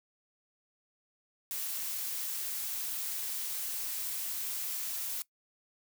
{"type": "noise with amplitude modulation", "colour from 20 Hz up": "blue", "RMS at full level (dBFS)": -35, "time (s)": [1.51, 5.22], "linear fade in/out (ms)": 0, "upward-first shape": "sine", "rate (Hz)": 290, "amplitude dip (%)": 30, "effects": ["noise-tail reverb RT60 0.1 s tail -20 dB re dry"]}